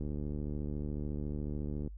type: click train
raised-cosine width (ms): 3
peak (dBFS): -26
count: 139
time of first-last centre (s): 0.01-1.875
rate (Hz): 74
effects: noise-tail reverb RT60 0.1 s tail -24 dB re dry + added 50 Hz sine -43 dBFS peak until 1.97 s